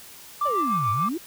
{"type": "tone with tremolo", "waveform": "sine", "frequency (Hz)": 1174.7, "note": "D6", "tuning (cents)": 0, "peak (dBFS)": -19, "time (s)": [0.41, 1.09], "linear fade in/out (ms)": 5, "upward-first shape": "sine", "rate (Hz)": 6.8, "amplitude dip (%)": 35}
{"type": "exponential two-way sweep", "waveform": "sine", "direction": "down then up", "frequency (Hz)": [620, 98.3, 370.6], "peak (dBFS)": -25, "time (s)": [0.45, 1.18], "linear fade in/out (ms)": 10, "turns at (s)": 0.91}
{"effects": ["tanh soft clip ceiling -16 dBFS", "white hiss -45 dBFS RMS until 1.26 s"]}